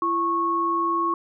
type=tone pair together; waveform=sine; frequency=337.6 / 1100 Hz; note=E4 / C#6; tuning=+41 / -14 cents; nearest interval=octave + minor sixth; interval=2045 cents; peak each=-27 / -21 dBFS; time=0.02-1.14 s; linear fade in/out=2 ms; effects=none